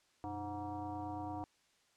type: tone with frequency modulation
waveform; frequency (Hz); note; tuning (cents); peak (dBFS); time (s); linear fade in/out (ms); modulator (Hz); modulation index
sine; 518; C5; -17; -39; 0.24-1.44; 0; 213; 2.1
effects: white hiss -72 dBFS RMS until 1.96 s + low-pass 7000 Hz 12 dB/octave